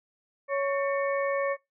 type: harmonic tone with a mistuned harmonic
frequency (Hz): 556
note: C#5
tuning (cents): +5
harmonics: 1 / 2 / 3 / 4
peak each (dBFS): -26 / -32 / -36 / -38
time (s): 0.48-1.57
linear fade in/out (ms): 50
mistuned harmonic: 3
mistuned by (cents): +130
effects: noise-tail reverb RT60 0.2 s tail -22 dB re dry